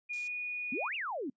sine tone with pitch glide, 2440 to 2460 Hz, D#7 to D#7, -34 to -20 cents, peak -34 dBFS, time 0.09-0.89 s, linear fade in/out 20 ms, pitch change +14 cents, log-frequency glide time 0.19-0.28 s
violet noise, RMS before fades -42 dBFS, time 0.13-0.28 s, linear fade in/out 5 ms
sine exponential two-way sweep, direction up then down, 219.8 to 2907 to 242 Hz, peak -34 dBFS, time 0.72-1.3 s, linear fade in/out 5 ms, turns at 0.95 s
effects noise-tail reverb RT60 0.1 s tail -25 dB re dry + resampled to 16000 Hz

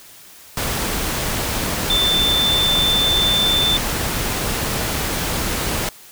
sine tone in noise, 3544 Hz, A7, 12 cents sharp, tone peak -15 dBFS, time 1.9-3.77 s, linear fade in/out 2 ms, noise pink, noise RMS -22 dBFS, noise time 0.57-5.89 s, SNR +4 dB, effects white hiss -43 dBFS RMS until 6.11 s

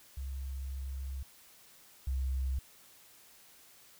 sine tone pair in turn, 67 / 65.58 Hz, C2 / C2, +42 / +5 cents, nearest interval unison, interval 37 cents, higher first, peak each -36 / -30 dBFS, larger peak second, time 0.17-1.23 / 2.07-2.59 s, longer first, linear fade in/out 5 ms, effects white hiss -59 dBFS RMS until 3.99 s

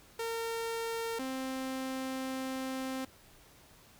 sawtooth tone pair in turn, 457.6 / 262.5 Hz, A#4 / C4, -32 / +6 cents, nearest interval minor seventh, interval 962 cents, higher first, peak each -30 / -31 dBFS, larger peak first, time 0.19-1.19 / 1.19-3.05 s, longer second, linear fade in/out 5 ms, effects pink hiss -59 dBFS RMS until 3.99 s

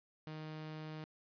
sawtooth tone, 155.56 Hz, D#3, in tune, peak -40 dBFS, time 0.27-1.04 s, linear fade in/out 0 ms, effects resampled to 11025 Hz + 11-bit

